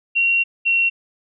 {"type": "tone pair in turn", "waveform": "sine", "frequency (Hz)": [2745, 2732], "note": ["F7", "F7"], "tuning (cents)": [-31, -39], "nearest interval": "unison", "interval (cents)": 8, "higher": "first", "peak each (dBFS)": -14, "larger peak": "neither", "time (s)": [[0.15, 0.44], [0.65, 0.9]], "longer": "first", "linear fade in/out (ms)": 20, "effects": []}